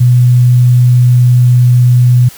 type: tone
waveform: sine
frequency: 123.47 Hz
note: B2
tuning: in tune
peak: -3 dBFS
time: 0-2.29 s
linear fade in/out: 10 ms
effects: white hiss -34 dBFS RMS until 2.37 s